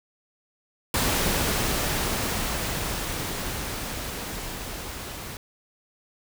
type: noise with level ramp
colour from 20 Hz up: pink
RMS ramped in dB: -23 to -37 dBFS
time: 0.94-5.37 s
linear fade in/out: 2 ms
effects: none